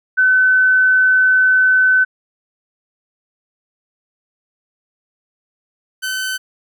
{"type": "tone pair in turn", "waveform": ["sine", "sawtooth"], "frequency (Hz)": [1515, 1522.8], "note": ["F#6", "F#6"], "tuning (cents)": [40, 49], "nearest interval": "unison", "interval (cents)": 9, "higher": "second", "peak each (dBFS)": [-9, -16], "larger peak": "first", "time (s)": [[0.17, 2.05], [6.02, 6.38]], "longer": "first", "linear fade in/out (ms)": 20, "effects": []}